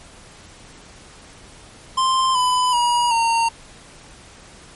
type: tone with pitch steps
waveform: square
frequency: 1046.5 / 1002.1 / 959.6 / 919 Hz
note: C6 / B5 / A#5 / A#5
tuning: 0 / +25 / +50 / -25 cents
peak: -16 dBFS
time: 1.97-3.49 s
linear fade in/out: 10 ms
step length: 380 ms
effects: pink hiss -44 dBFS RMS until 4.75 s + MP3 48 kbps